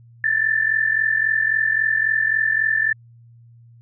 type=tone pair together; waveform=sine; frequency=1736.3 / 1780 Hz; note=A6 / A6; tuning=-23 / +20 cents; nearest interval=unison; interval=43 cents; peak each=-21 / -18 dBFS; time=0.24-2.93 s; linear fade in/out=2 ms; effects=added 117 Hz sine -45 dBFS peak until 3.81 s